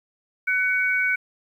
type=tone pair together; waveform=sine; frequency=1500 / 2245 Hz; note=F#6 / C#7; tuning=+23 / +21 cents; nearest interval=perfect fifth; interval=698 cents; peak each=-22 dBFS; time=0.47-1.16 s; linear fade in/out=10 ms; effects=9-bit